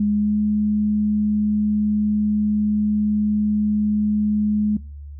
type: tone with pitch glide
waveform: sine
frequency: 207.7 to 210.4 Hz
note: G#3 to G#3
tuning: 0 to +23 cents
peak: -16 dBFS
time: 0-4.77 s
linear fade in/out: 5 ms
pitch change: +23 cents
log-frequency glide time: 0.13-0.39 s
effects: noise-tail reverb RT60 0.3 s tail -21 dB re dry + added 72 Hz sine -33 dBFS peak until 5.19 s